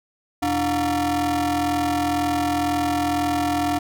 40% pulse ring-modulated tone, 210 Hz, G#3, 19 cents sharp, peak -16 dBFS, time 0.42-3.79 s, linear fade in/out 10 ms, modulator 504 Hz, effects none

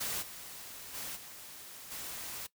white noise with level steps, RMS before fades -36 / -47 / -41 / -49 / -42 dBFS, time 0-2.47 s, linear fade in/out 10 ms, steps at 0.21 / 0.93 / 1.15 / 1.9 s, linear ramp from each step 20 ms, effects noise-tail reverb RT60 0.1 s tail -18 dB re dry

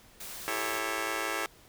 white high-pass noise, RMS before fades -42 dBFS, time 0.2-0.79 s, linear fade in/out 5 ms, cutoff 110 Hz, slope 48 dB/octave
10% pulse chord, A dominant seventh, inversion second, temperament just, 330 / 396 / 440 / 550 Hz, E4 / G4 / A4 / C#5, +2 / +18 / 0 / -14 cents, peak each -29 dBFS, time 0.48-1.46 s, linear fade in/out 0 ms
effects pink hiss -57 dBFS RMS until 1.68 s

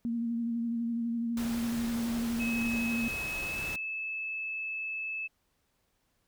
sine tone with vibrato, 233.1 Hz, A#3, in tune, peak -29 dBFS, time 0.05-3.08 s, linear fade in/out 0 ms, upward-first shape sine, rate 12 Hz, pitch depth 27 cents each way
pink noise, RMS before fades -41 dBFS, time 1.37-3.76 s, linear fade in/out 2 ms
sine tone with pitch glide, 2570 to 2612 Hz, E7 to E7, -45 to -17 cents, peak -33 dBFS, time 2.39-5.28 s, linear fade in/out 20 ms, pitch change +28 cents, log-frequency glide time 3.38-3.61 s
effects pink hiss -75 dBFS RMS until 6.27 s

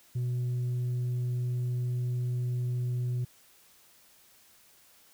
sine tone, 123.47 Hz, B2, in tune, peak -25 dBFS, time 0.15-3.25 s, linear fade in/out 10 ms, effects tanh soft clip ceiling -27 dBFS + white hiss -60 dBFS RMS until 5.13 s

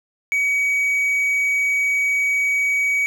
triangle tone, 2264 Hz, C#7, 36 cents sharp, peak -15 dBFS, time 0.32-3.06 s, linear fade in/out 0 ms, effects none

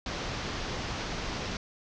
pink low-pass noise, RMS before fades -35 dBFS, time 0.06-1.57 s, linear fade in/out 2 ms, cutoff 6200 Hz, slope 48 dB/octave, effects none

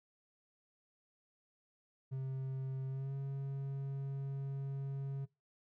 triangle tone with pitch glide, 132.8 to 137.32 Hz, C3 to C#3, +26 to -16 cents, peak -35 dBFS, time 2.11-5.26 s, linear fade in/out 20 ms, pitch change +58 cents, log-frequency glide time 2.88-3.14 s, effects noise-tail reverb RT60 0.2 s tail -20 dB re dry

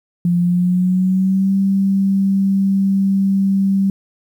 sine tone with pitch glide, 174.61 to 194.86 Hz, F3 to G3, 0 to -10 cents, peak -12 dBFS, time 0.25-3.9 s, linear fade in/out 2 ms, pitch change +190 cents, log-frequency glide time 0.38-1.54 s, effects 8-bit

